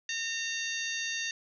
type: harmonic tone with a mistuned harmonic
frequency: 915 Hz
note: A#5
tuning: 32 cents flat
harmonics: 2 / 3 / 4 / 5 / 6 / 7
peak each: -36 / -38 / -39 / -40 / -41 / -41 dBFS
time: 0.09-1.31 s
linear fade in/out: 2 ms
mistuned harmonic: 6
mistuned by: +100 cents
effects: none